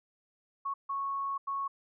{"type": "tone bursts at uneven times", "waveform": "sine", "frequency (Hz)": 1104, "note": "C#6", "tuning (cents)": -7, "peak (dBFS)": -31, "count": 3, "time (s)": [[0.65, 0.74], [0.89, 1.38], [1.47, 1.68]], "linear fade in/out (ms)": 10, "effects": []}